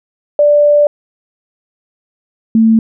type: tone pair in turn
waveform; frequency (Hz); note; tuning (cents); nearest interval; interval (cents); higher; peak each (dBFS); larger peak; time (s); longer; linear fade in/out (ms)
sine; 587.3 / 223.6; D5 / A3; 0 / +28; octave + perfect fourth; 1672; first; -5; neither; 0.39-0.87 / 2.55-2.79; first; 2
effects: none